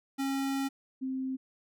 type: tone pair in turn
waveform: square / sine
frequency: 272.3 / 262.3 Hz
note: C#4 / C4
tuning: -31 / +4 cents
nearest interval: minor second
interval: 65 cents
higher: first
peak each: -30 / -31 dBFS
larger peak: first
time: 0.18-0.69 / 1.01-1.37 s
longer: first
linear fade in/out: 20 ms
effects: none